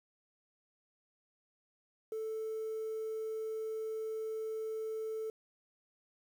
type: tone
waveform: sine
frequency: 440 Hz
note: A4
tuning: in tune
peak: -34 dBFS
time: 2.12-5.3 s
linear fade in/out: 2 ms
effects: tanh soft clip ceiling -34 dBFS + 10-bit